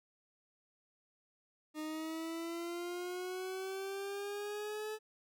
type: linear sweep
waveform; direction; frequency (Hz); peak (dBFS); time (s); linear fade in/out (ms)
40% pulse; up; 306 to 433.4; -38; 1.74-4.99; 50
effects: none